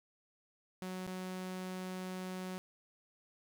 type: tone with dropouts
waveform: sawtooth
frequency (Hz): 185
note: F#3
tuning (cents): 0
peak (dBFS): -36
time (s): 0.82-2.58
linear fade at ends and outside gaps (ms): 0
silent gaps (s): 1.066-1.076
effects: 12-bit